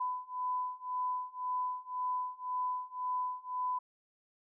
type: beating tone pair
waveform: sine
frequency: 1001 / 1002.9 Hz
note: B5 / B5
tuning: +23 / +26 cents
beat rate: 1.9 Hz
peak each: -37 / -36 dBFS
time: 0-3.79 s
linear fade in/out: 10 ms
effects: none